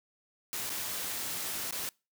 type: noise with dropouts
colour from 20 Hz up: white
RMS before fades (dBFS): -36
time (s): 0.53-1.89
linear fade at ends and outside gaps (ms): 0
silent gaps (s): 0.695-0.701 / 1.709-1.725
effects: noise-tail reverb RT60 0.3 s tail -26 dB re dry + high-pass 80 Hz 12 dB/octave